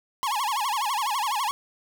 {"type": "tone with vibrato", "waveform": "45% pulse", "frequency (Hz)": 958, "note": "A#5", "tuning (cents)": 47, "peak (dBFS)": -24, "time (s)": [0.23, 1.51], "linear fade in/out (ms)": 0, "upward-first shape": "sine", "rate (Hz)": 12, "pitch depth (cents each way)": 270, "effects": ["10-bit"]}